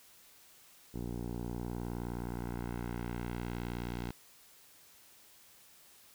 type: tone with low-pass filter sweep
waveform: 10% pulse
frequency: 59.4 Hz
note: A#1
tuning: 33 cents sharp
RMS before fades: -39 dBFS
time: 0.94-4.11 s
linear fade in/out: 5 ms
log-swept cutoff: 500 to 4900 Hz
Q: 0.86
effects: white hiss -60 dBFS RMS until 6.14 s